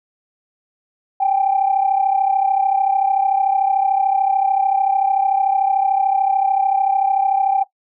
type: tone pair together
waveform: sine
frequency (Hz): 776.5 / 810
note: G5 / G#5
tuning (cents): -17 / -43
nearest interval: minor second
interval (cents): 74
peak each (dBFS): -14 / -19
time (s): 1.2-7.64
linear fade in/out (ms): 10
effects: noise-tail reverb RT60 0.1 s tail -17 dB re dry + tanh soft clip ceiling -6 dBFS